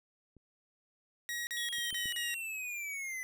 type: clicks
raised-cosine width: 3 ms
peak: -45 / -45 / -39 / -36 dBFS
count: 4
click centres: 0.367 / 1.784 / 1.928 / 2.057 s
type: tone bursts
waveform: sawtooth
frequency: 1900 Hz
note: A#6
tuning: 33 cents sharp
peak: -32 dBFS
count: 5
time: 1.29-2.342 s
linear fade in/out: 0 ms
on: 180 ms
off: 38 ms
type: linear sweep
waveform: square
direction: down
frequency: 3400 to 2000 Hz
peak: -38 dBFS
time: 1.57-3.23 s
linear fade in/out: 0 ms
effects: none